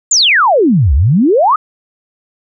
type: exponential two-way sweep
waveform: sine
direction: down then up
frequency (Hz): 7530 to 61.74 to 1312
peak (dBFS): -6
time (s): 0.11-1.56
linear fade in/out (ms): 5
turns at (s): 0.94
effects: none